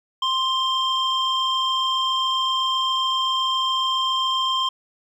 sine tone pair together, 1046.5 / 3167 Hz, C6 / G7, 0 / +17 cents, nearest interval octave + perfect fifth, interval 1917 cents, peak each -20 dBFS, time 0.22-4.69 s, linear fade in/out 5 ms, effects tanh soft clip ceiling -16 dBFS + 9-bit

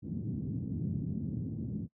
pink band-pass noise, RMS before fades -36 dBFS, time 0.02-1.88 s, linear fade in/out 50 ms, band 100 to 250 Hz, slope 24 dB/octave, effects noise-tail reverb RT60 0.1 s tail -23 dB re dry

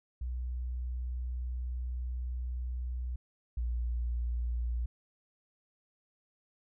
sine tone pair in turn, 61.74 / 59.46 Hz, B1 / A#1, 0 / +35 cents, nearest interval minor second, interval 65 cents, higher first, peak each -33 / -30 dBFS, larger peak second, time 0.21-3.16 / 3.57-4.86 s, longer first, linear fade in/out 5 ms, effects none

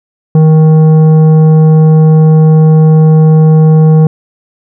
triangle tone with tanh clipping, 157.1 Hz, D#3, 17 cents sharp, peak -3 dBFS, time 0.35-4.07 s, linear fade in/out 2 ms, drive 14 dB, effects none

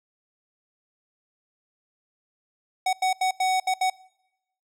square tone bursts at uneven times, 750 Hz, F#5, 23 cents sharp, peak -21 dBFS, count 6, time 2.86-2.93 / 3.02-3.13 / 3.21-3.31 / 3.4-3.6 / 3.67-3.74 / 3.81-3.9 s, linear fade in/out 5 ms, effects noise-tail reverb RT60 0.9 s tail -24 dB re dry + low-pass 10000 Hz 12 dB/octave

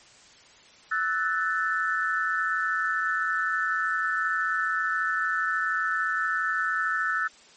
sine tone cluster, 1314 / 1487 / 1763 Hz, E6 / F#6 / A6, -6 / +8 / +3 cents, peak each -28 dBFS, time 0.91-7.28 s, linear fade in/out 10 ms, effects white hiss -53 dBFS RMS until 7.56 s + MP3 32 kbps

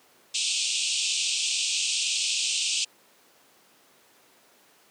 pink band-pass noise, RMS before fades -27 dBFS, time 0.34-2.85 s, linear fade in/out 10 ms, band 2500 to 8700 Hz, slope 96 dB/octave, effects pink hiss -58 dBFS RMS until 4.9 s + high-pass 300 Hz 12 dB/octave

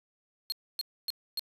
45% pulse tone bursts, 4258 Hz, C8, 30 cents sharp, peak -29 dBFS, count 4, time 0.5-1.394 s, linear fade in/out 0 ms, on 21 ms, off 270 ms, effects resampled to 32000 Hz + 11-bit

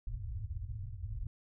white low-pass noise, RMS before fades -40 dBFS, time 0.07-1.27 s, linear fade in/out 2 ms, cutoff 120 Hz, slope 96 dB/octave, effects none

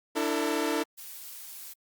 sawtooth chord, D suspended second, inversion none, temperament equal with one note detuned, 293.7 / 329.6 / 450.3 Hz, D4 / E4 / A4, 0 / 0 / +40 cents, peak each -27 dBFS, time 0.15-0.84 s, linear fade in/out 20 ms
blue noise, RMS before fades -43 dBFS, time 0.97-1.74 s, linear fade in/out 20 ms
effects Opus 48 kbps

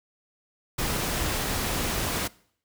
pink noise, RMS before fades -28 dBFS, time 0.78-2.28 s, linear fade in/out 10 ms, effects noise-tail reverb RT60 0.6 s tail -22 dB re dry

